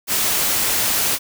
white noise, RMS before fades -19 dBFS, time 0.07-1.19 s, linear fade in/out 50 ms, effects none

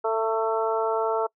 harmonic tone with a mistuned harmonic, 222.4 Hz, A3, 19 cents sharp, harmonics 2 / 3 / 4 / 5 / 6, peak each -25 / -28 / -28 / -34 / -31 dBFS, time 0.04-1.27 s, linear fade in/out 10 ms, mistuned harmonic 4, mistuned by +15 cents, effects noise-tail reverb RT60 0.1 s tail -26 dB re dry

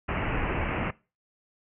pink low-pass noise, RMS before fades -29 dBFS, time 0.08-0.91 s, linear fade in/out 10 ms, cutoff 2800 Hz, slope 96 dB/octave, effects noise-tail reverb RT60 0.3 s tail -21 dB re dry

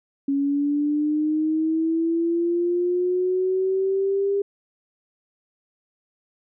sine linear sweep, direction up, 276.6 to 401.6 Hz, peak -19 dBFS, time 0.28-4.42 s, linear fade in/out 5 ms, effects none

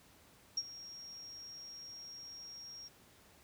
sine tone with ADSR envelope, 5588 Hz, F8, in tune, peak -30 dBFS, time 0.57-2.89 s, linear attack 7 ms, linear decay 44 ms, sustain -17 dB, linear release 22 ms, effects pink hiss -63 dBFS RMS until 3.43 s + high-pass 60 Hz 12 dB/octave

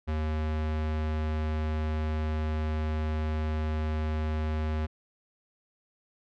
square tone, 77.6 Hz, D#2, 4 cents flat, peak -28 dBFS, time 0.07-4.87 s, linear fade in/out 20 ms, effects low-pass 3000 Hz 12 dB/octave

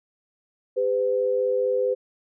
sine tone pair together, 401.6 / 506 Hz, G4 / B4, +42 / +42 cents, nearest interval major third, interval 400 cents, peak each -26 / -21 dBFS, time 0.76-1.95 s, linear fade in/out 20 ms, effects none

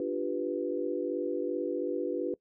sine chord, G dominant seventh, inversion second, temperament equal, 293.7 / 349.2 / 392 / 493.9 Hz, D4 / F4 / G4 / B4, 0 / 0 / 0 / 0 cents, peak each -35 / -34 / -36 / -34 dBFS, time 0-2.34 s, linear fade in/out 2 ms, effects noise-tail reverb RT60 0.1 s tail -21 dB re dry

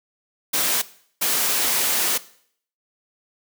white noise bursts at uneven times, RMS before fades -21 dBFS, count 2, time 0.53-0.82 / 1.21-2.18 s, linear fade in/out 10 ms, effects noise-tail reverb RT60 0.6 s tail -18 dB re dry + high-pass 200 Hz 12 dB/octave

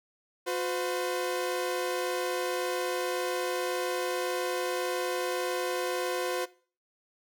sawtooth tone pair together, 360 / 509.1 Hz, F#4 / C5, -47 / -47 cents, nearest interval tritone, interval 600 cents, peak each -28 dBFS, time 0.46-6.46 s, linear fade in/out 20 ms, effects noise-tail reverb RT60 0.4 s tail -19 dB re dry

